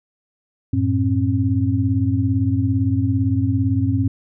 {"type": "tone cluster", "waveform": "sine", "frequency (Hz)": [94.4, 112.1, 268.4], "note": ["F#2", "A2", "C4"], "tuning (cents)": [35, 33, 44], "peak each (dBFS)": -20, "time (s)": [0.73, 4.08], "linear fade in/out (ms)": 5, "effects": []}